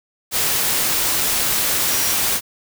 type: tone in noise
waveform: sine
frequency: 5740 Hz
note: F8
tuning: 47 cents sharp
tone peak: -27 dBFS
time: 1.87-2.16 s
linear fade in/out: 50 ms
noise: white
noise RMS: -19 dBFS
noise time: 0.31-2.41 s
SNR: -11 dB
effects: none